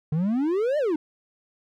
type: exponential two-way sweep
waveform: triangle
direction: up then down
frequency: 146.83 to 622.3 to 290.6 Hz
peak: -19 dBFS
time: 0.12-0.96 s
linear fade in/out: 5 ms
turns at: 0.78 s
effects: none